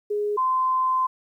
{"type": "tone pair in turn", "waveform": "sine", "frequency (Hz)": [415.3, 1033.6], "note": ["G#4", "C6"], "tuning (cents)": [0, -21], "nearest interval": "octave + major third", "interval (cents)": 1579, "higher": "second", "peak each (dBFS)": [-22, -19], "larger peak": "second", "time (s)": [[0.1, 0.37], [0.37, 1.07]], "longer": "second", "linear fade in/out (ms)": 10, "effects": ["10-bit"]}